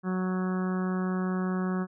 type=harmonic tone; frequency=185 Hz; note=F#3; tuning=in tune; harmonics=1 / 2 / 3 / 4 / 5 / 6 / 7 / 8 / 9; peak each=-27 / -35 / -44 / -43 / -47 / -41 / -43 / -45 / -46 dBFS; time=0.03-1.87 s; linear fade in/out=50 ms; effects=none